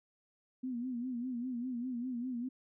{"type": "tone with vibrato", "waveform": "sine", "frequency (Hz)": 246.9, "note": "B3", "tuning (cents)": 0, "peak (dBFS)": -35, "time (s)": [0.63, 2.49], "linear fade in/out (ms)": 10, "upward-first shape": "sine", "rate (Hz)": 5, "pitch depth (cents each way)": 93, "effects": []}